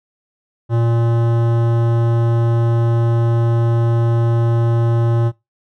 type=tone with hard clipping; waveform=sine; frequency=116.54 Hz; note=A#2; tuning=in tune; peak=-15 dBFS; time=0.69-5.32 s; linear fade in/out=50 ms; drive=16 dB; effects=noise-tail reverb RT60 0.2 s tail -20 dB re dry